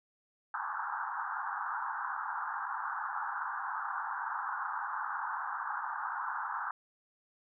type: band-pass noise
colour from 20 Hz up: pink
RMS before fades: -37 dBFS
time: 0.54-6.71 s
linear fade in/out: 2 ms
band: 810 to 1600 Hz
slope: 96 dB/octave
effects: none